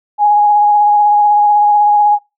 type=tone with vibrato; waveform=sine; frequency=830.6 Hz; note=G#5; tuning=in tune; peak=-6 dBFS; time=0.18-2.19 s; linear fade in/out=50 ms; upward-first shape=sine; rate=16 Hz; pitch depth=16 cents each way; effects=noise-tail reverb RT60 0.2 s tail -20 dB re dry